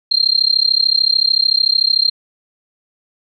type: tone with amplitude modulation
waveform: sine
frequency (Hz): 4186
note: C8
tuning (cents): 0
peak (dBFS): -7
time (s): 0.11-2.1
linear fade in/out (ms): 10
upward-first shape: sine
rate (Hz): 33.5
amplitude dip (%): 100
effects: none